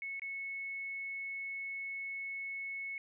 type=tone with dropouts; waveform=sine; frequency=2200 Hz; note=C#7; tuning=14 cents flat; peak=-38 dBFS; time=0.02-2.98 s; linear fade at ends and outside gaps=1 ms; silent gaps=0.196-0.219 s; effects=none